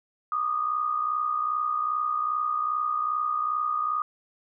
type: tone pair together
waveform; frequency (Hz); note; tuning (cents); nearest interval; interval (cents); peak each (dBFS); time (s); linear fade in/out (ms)
sine; 1173 / 1235.5; D6 / D#6; -2 / -13; minor second; 89; -31 / -25; 0.32-4.02; 2
effects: none